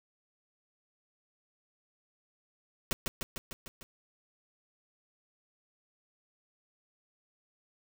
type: noise with echo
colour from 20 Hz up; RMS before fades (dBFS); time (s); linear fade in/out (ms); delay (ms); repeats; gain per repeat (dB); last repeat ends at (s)
pink; -30; 2.91-2.93; 0; 150; 6; -3; 3.83
effects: none